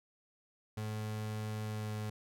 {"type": "tone with pitch glide", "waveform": "35% pulse", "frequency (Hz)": [107.7, 106.83], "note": ["A2", "G#2"], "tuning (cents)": [-37, 49], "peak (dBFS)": -35, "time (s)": [0.77, 2.1], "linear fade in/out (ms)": 5, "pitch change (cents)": -14, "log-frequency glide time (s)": [1.66, 1.93], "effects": []}